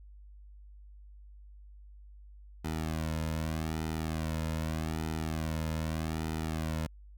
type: tone with flanger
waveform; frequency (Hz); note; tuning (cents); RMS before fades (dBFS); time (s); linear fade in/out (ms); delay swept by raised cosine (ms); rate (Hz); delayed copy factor
sawtooth; 79.5; D#2; +38; -34; 2.64-6.87; 10; 1.8 to 2.62; 0.82; -0.8
effects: added 50 Hz sine -49 dBFS peak until 7.17 s